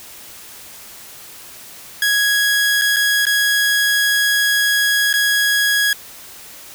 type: tone with dropouts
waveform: sawtooth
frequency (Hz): 1661.2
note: G#6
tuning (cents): 0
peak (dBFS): -10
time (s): 2.02-5.93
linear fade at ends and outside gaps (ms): 2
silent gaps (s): 2.814-2.818 / 2.962-2.966 / 3.254-3.267 / 5.129-5.138
effects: white hiss -38 dBFS RMS until 6.74 s